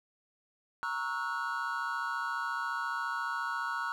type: chord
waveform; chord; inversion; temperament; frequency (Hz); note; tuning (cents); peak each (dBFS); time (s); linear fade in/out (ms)
triangle; F# dominant seventh; first; equal with one note detuned; 932.3 / 1108.7 / 1318.5 / 1452.9; A#5 / C#6 / E6 / F#6; 0 / 0 / 0 / -32; -37 / -37 / -36 / -34; 0.83-3.92; 0
effects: none